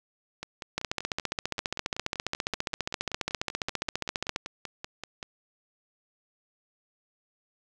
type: two click trains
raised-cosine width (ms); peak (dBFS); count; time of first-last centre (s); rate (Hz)
0.2; -11 / -19; 54 / 26; 0.78-4.361 / 0.43-5.228; 14.8 / 5.21
effects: none